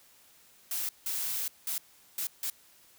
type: noise bursts at uneven times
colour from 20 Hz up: blue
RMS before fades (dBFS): -33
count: 5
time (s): 0.71-0.89 / 1.06-1.48 / 1.67-1.78 / 2.18-2.27 / 2.43-2.5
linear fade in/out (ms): 2
effects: white hiss -60 dBFS RMS until 2.98 s

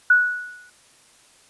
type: tone with exponential decay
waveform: sine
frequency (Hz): 1470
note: F#6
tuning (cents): -12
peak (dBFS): -9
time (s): 0.1-0.7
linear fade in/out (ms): 5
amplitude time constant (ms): 130
effects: white hiss -54 dBFS RMS until 1.49 s + resampled to 24000 Hz

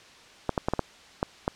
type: clicks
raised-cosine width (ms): 1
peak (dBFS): -10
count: 7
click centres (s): 0.493 / 0.578 / 0.685 / 0.736 / 0.793 / 1.229 / 1.479
effects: white hiss -51 dBFS RMS until 1.55 s + low-pass 5000 Hz 12 dB/octave

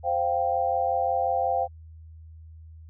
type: chord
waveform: sine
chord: C suspended fourth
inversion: none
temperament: equal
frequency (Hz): 523.3 / 698.5 / 784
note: C5 / F5 / G5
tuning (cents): 0 / 0 / 0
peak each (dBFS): -28 / -26 / -26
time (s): 0.03-1.68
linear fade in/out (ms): 50
effects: added 80 Hz sine -43 dBFS peak until 2.89 s

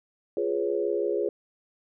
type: chord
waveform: sine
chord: C# dominant seventh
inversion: first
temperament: equal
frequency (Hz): 349.2 / 415.3 / 493.9 / 554.4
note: E#4 / G#4 / B4 / C#5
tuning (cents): 0 / 0 / 0 / 0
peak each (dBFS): -30 / -27 / -32 / -32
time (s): 0.37-1.29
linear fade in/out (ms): 2
effects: none

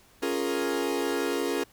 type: chord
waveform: 40% pulse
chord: Bb minor seventh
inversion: first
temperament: equal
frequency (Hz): 277.2 / 349.2 / 415.3 / 466.2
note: Db4 / F4 / Ab4 / Bb4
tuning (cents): 0 / 0 / 0 / 0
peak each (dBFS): -31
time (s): 0.22-1.64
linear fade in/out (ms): 10
effects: pink hiss -58 dBFS RMS until 1.72 s

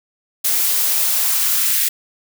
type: noise with high-pass filter sweep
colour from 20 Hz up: blue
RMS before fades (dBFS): -17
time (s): 0.44-1.89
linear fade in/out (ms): 10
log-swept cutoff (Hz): 250 to 2000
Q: 1.4
effects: none

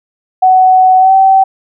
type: tone with pitch glide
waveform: sine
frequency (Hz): 747 to 769.3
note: F#5 to G5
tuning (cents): +16 to -33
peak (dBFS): -3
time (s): 0.42-1.44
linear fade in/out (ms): 10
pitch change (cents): +51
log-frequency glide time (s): 0.98-1.13
effects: none

